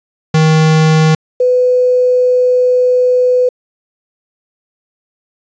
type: tone pair in turn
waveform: square / sine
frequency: 157.5 / 500 Hz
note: D#3 / B4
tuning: +21 / +21 cents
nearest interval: octave + minor sixth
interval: 2000 cents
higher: second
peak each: -7 dBFS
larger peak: neither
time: 0.34-1.15 / 1.4-3.49 s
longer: second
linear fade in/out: 5 ms
effects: resampled to 16000 Hz + 7-bit